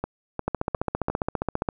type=two click trains; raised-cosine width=1 ms; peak=-13 / -10 dBFS; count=4 / 19; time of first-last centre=0.04-1.1 / 0.48-1.688 s; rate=2.83 / 14.9 Hz; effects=none